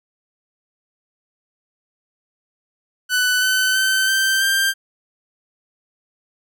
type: tone with pitch steps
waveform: sawtooth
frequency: 1495 / 1515.9 / 1537 / 1558.5 / 1580.2 Hz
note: F#6 / F#6 / G6 / G6 / G6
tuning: +17 / +42 / -35 / -11 / +13 cents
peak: -12 dBFS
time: 3.09-4.74 s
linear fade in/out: 50 ms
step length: 330 ms
effects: none